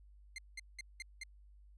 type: tone bursts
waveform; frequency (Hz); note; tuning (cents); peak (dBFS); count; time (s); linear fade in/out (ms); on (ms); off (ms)
sawtooth; 2093; C7; 0; -39; 5; 0.36-1.235; 2; 23; 190
effects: added 50 Hz sine -57 dBFS peak until 1.77 s + resampled to 24000 Hz